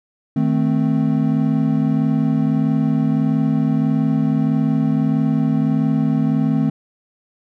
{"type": "chord", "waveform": "triangle", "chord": "A diminished", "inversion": "second", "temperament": "equal", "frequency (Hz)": [155.56, 220, 261.6], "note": ["Eb3", "A3", "C4"], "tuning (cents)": [0, 0, 0], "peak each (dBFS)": -17, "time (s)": [0.36, 6.7], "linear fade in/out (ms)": 5, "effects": []}